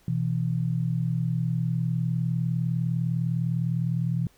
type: tone pair together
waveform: sine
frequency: 125 / 164.84 Hz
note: B2 / E3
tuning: +21 / 0 cents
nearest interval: perfect fourth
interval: 479 cents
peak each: -26 / -26 dBFS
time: 0.08-4.27 s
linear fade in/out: 2 ms
effects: pink hiss -61 dBFS RMS until 4.37 s

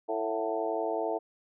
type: harmonic tone with a mistuned harmonic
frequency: 111.1 Hz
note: A2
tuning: 17 cents sharp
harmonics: 3 / 4 / 5 / 6 / 7 / 8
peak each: -37 / -33 / -39 / -33 / -37 / -38 dBFS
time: 0.08-1.19 s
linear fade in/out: 20 ms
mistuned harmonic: 7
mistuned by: -61 cents
effects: none

